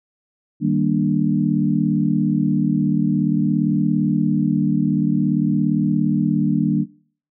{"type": "chord", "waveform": "sine", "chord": "Eb major seventh", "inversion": "none", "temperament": "equal", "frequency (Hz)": [155.56, 196, 233.1, 293.7], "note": ["Eb3", "G3", "Bb3", "D4"], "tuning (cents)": [0, 0, 0, 0], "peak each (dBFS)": -21, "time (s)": [0.6, 6.86], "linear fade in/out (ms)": 50, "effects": ["noise-tail reverb RT60 0.5 s tail -21 dB re dry"]}